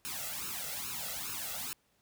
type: noise with flanger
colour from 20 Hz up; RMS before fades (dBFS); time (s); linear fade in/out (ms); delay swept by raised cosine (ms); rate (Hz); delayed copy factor
white; -39; 0.05-1.73; 0; 0.74 to 1.53; 2.4; +0.9
effects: pink hiss -72 dBFS RMS until 2.01 s + high-pass 60 Hz 12 dB/octave